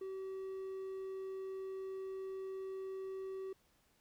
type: tone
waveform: triangle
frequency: 382.4 Hz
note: G4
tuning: 43 cents flat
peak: -39 dBFS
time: 0.01-3.53 s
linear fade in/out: 5 ms
effects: pink hiss -73 dBFS RMS until 4 s